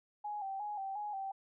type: tone with vibrato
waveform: sine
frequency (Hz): 805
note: G5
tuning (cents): +46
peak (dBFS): -37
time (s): 0.24-1.32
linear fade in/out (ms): 10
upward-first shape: square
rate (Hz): 2.8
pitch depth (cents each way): 61
effects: none